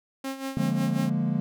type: tone with tremolo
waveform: sawtooth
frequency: 268.7 Hz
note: C4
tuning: 46 cents sharp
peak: -25 dBFS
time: 0.24-1.1 s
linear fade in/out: 5 ms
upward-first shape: sine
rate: 5.5 Hz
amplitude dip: 70%
type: chord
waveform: triangle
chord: Bb dominant seventh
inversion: first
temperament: equal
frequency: 146.83 / 174.61 / 207.7 / 233.1 Hz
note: D3 / F3 / Ab3 / Bb3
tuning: 0 / 0 / 0 / 0 cents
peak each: -27 dBFS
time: 0.57-1.4 s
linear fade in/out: 0 ms
effects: none